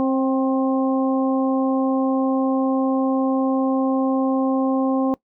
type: harmonic tone with a mistuned harmonic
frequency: 265.3 Hz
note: C4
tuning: 24 cents sharp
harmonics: 1 / 2 / 3 / 4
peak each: -18 / -24 / -28 / -30 dBFS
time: 0-5.14 s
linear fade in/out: 0 ms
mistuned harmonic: 3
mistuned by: -26 cents
effects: noise-tail reverb RT60 0.1 s tail -21 dB re dry